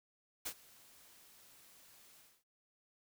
white noise with ADSR envelope, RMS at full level -39 dBFS, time 0.45-2.44 s, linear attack 13 ms, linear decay 71 ms, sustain -23 dB, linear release 250 ms, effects none

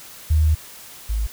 sine tone pair in turn, 77.6 / 53.61 Hz, D#2 / A1, -4 / -44 cents, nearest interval tritone, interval 640 cents, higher first, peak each -13 / -19 dBFS, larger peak first, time 0.3-0.55 / 1.09-1.27 s, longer first, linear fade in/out 10 ms, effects white hiss -41 dBFS RMS until 1.32 s

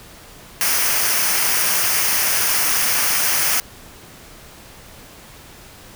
white noise with comb filter, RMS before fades -18 dBFS, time 0.61-3.6 s, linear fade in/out 0 ms, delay 0.26 ms, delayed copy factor -0.55, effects pink hiss -42 dBFS RMS until 5.95 s

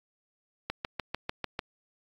click train, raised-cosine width 0.3 ms, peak -15 dBFS, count 7, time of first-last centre 0.7-1.592 s, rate 6.73 Hz, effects AAC 64 kbps

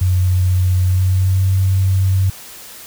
sine tone with pitch glide, 91.5 to 95.11 Hz, F#2 to F#2, -19 to +48 cents, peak -11 dBFS, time 0.01-2.3 s, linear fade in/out 5 ms, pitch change +67 cents, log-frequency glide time 0.79-1.44 s, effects white hiss -36 dBFS RMS until 2.86 s

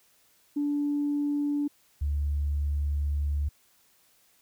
sine tone pair in turn, 290 / 72.5 Hz, D4 / D2, -22 / -22 cents, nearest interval 2 octaves, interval 2400 cents, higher first, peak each -24 dBFS, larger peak neither, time 0.56-1.68 / 2.01-3.49 s, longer second, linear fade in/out 10 ms, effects tanh soft clip ceiling -20 dBFS + white hiss -64 dBFS RMS until 4.41 s

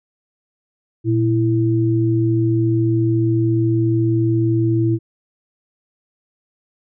sine tone pair together, 117.1 / 331.2 Hz, A#2 / E4, +8 / +8 cents, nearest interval octave + tritone, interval 1800 cents, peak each -16 / -17 dBFS, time 1.04-4.99 s, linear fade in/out 50 ms, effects none

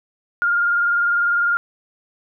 sine tone with vibrato, 1409 Hz, F6, 15 cents sharp, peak -15 dBFS, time 0.42-1.57 s, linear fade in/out 0 ms, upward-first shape triangle, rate 20 Hz, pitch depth 38 cents each way, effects none

